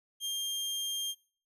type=tone; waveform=sawtooth; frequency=3200 Hz; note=G7; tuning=35 cents sharp; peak=-29 dBFS; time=0.2-1.15 s; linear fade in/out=50 ms; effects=noise-tail reverb RT60 0.5 s tail -25 dB re dry + resampled to 32000 Hz